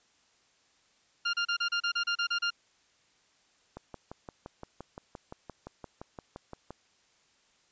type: tone bursts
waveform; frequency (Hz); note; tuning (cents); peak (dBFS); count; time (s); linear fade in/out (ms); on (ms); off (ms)
20% pulse; 1400; F6; +4; -22; 11; 1.25-2.505; 10; 85; 32
type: click train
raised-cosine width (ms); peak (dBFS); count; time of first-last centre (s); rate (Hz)
1; -27; 18; 3.77-6.706; 5.79
effects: white hiss -67 dBFS RMS until 7.71 s + resampled to 16000 Hz